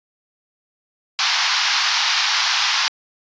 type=band-pass noise; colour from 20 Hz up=white; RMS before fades=-19 dBFS; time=1.19-2.88 s; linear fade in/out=0 ms; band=810 to 5600 Hz; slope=48 dB/octave; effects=resampled to 16000 Hz